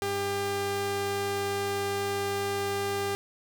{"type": "tone pair together", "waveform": "sawtooth", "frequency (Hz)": [99.72, 398.9], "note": ["G2", "G4"], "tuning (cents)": [30, 30], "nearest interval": "2 octaves", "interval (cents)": 2400, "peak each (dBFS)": [-34, -24], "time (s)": [0.02, 3.15], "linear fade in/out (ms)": 0, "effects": []}